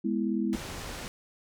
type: chord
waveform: sine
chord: E major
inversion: first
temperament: equal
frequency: 207.7 / 246.9 / 329.6 Hz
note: G#3 / B3 / E4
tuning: 0 / 0 / 0 cents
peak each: -29 / -31 / -31 dBFS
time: 0.04-0.56 s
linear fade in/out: 10 ms
type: low-pass noise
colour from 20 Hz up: pink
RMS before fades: -39 dBFS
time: 0.53-1.08 s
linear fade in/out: 0 ms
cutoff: 8700 Hz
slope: 12 dB/octave
effects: none